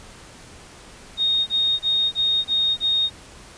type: tone bursts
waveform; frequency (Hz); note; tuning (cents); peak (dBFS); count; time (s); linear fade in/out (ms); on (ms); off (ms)
sine; 3710; A#7; -9; -17; 6; 1.17-3.1; 50; 300; 26
effects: pink hiss -44 dBFS RMS until 3.57 s + resampled to 22050 Hz